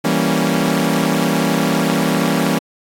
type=chord; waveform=sawtooth; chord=E diminished seventh; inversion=none; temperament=equal; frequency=164.81 / 196 / 233.1 / 277.2 Hz; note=E3 / G3 / Bb3 / Db4; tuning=0 / 0 / 0 / 0 cents; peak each=-16 dBFS; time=0.04-2.59 s; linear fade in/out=10 ms; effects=AAC 64 kbps

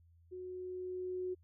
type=tone with level ramp; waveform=sine; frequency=366.5 Hz; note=F#4; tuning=16 cents flat; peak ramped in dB=-43 to -35 dBFS; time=0.31-1.35 s; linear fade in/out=20 ms; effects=added 84 Hz sine -62 dBFS peak until 1.43 s

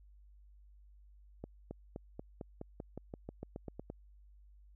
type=accelerating click train; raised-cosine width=2 ms; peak=-29 dBFS; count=15; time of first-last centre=1.44-3.901 s; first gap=270 ms; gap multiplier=0.93; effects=added 50 Hz sine -57 dBFS peak until 4.75 s

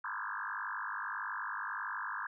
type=tone with frequency modulation; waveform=sine; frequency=1318.5 Hz; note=E6; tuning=in tune; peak=-36 dBFS; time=0.04-2.27 s; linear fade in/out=5 ms; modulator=50.8 Hz; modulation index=7.2; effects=none

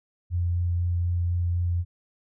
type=tone with vibrato; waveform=sine; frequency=87.31 Hz; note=F2; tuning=in tune; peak=-22 dBFS; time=0.3-1.85 s; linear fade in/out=50 ms; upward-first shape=sine; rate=4 Hz; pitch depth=10 cents each way; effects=none

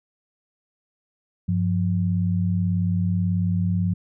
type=tone pair together; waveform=sine; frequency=98 / 176.34 Hz; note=G2 / F3; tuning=0 / +17 cents; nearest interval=minor seventh; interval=1017 cents; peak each=-22 dBFS; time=1.48-3.94 s; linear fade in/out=10 ms; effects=none

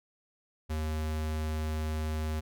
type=tone; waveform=square; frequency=77.8 Hz; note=D#2; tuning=in tune; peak=-31 dBFS; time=0.69-2.41 s; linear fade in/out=20 ms; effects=none

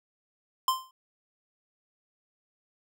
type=tone with exponential decay; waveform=square; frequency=1042 Hz; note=C6; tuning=7 cents flat; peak=-20 dBFS; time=0.68-0.91 s; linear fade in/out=2 ms; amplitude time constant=48 ms; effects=none

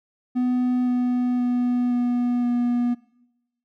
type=tone with pitch steps; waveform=triangle; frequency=249.4 / 247.5 / 245.7 / 243.8 / 242 Hz; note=B3 / B3 / B3 / B3 / B3; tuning=+17 / +4 / -9 / -22 / -35 cents; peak=-17 dBFS; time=0.35-2.95 s; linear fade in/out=20 ms; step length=520 ms; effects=noise-tail reverb RT60 0.9 s tail -21 dB re dry

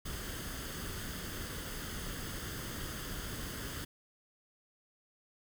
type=noise with comb filter; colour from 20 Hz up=pink; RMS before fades=-41 dBFS; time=0.05-3.85 s; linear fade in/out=10 ms; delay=0.62 ms; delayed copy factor=+0.55; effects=none

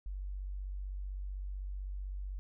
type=tone; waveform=sine; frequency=47.89 Hz; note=G1; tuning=40 cents flat; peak=-37 dBFS; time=0.06-2.39 s; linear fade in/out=0 ms; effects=none

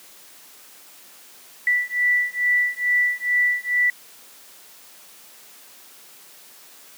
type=beating tone pair; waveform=sine; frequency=1966 / 1968.3 Hz; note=B6 / B6; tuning=-8 / -6 cents; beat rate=2.3 Hz; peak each=-21 dBFS; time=1.67-3.9 s; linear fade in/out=2 ms; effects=white hiss -47 dBFS RMS until 6.97 s + high-pass 200 Hz 12 dB/octave

